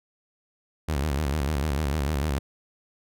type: tone with vibrato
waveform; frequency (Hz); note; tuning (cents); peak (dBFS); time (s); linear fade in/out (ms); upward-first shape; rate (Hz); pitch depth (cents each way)
sawtooth; 72.8; D2; -15; -20; 0.88-2.39; 10; square; 6.7; 120
effects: none